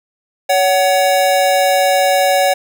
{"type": "tone pair together", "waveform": "square", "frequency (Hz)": [563, 748.3], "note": ["C#5", "F#5"], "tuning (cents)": [27, 19], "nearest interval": "perfect fourth", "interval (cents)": 492, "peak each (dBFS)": -14, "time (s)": [0.49, 2.54], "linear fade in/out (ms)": 10, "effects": []}